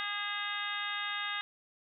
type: harmonic tone with a mistuned harmonic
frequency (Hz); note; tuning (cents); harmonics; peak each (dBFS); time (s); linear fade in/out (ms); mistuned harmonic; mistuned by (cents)
409.6; G#4; -24; 2 / 3 / 4 / 5 / 6 / 7 / 8 / 9; -46 / -40 / -39 / -40 / -46 / -44 / -45 / -41; 0-1.41; 0; 6; +61
effects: none